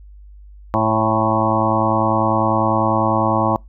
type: harmonic tone with a mistuned harmonic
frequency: 110 Hz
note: A2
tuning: in tune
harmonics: 1 / 2 / 3 / 5 / 6 / 7 / 8 / 9 / 10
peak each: -23 / -23 / -23 / -23 / -23 / -23 / -23 / -23 / -23 dBFS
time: 0.74-3.56 s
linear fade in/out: 0 ms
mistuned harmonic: 7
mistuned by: +23 cents
effects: noise-tail reverb RT60 0.2 s tail -26 dB re dry + added 50 Hz sine -38 dBFS peak until 3.68 s